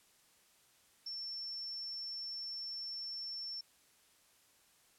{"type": "tone", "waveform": "sine", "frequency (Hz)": 5410, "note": "E8", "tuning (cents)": 44, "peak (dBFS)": -40, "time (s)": [1.06, 3.61], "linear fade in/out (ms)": 5, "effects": ["white hiss -68 dBFS RMS until 4.98 s", "low-pass 12000 Hz 12 dB/octave"]}